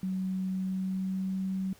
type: tone with pitch glide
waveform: sine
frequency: 187.8 to 189.98 Hz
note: F#3 to F#3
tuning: +26 to +46 cents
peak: -29 dBFS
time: 0.03-1.73 s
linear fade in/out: 2 ms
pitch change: +20 cents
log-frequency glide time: 0.54-1.4 s
effects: pink hiss -58 dBFS RMS until 1.79 s